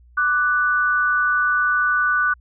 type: tone pair together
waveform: sine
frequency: 1174.7 / 1484.6 Hz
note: D6 / F#6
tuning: 0 / +5 cents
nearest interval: major third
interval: 405 cents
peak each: -21 / -17 dBFS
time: 0.17-2.34 s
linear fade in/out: 10 ms
effects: added 60 Hz sine -47 dBFS peak until 2.4 s